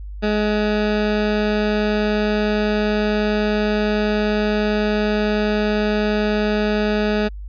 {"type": "tone", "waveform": "20% pulse", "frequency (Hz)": 210.7, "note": "G#3", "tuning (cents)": 25, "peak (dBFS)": -12, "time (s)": [0.22, 7.29], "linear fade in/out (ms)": 20, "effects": ["added 50 Hz sine -29 dBFS peak until 7.48 s", "resampled to 11025 Hz"]}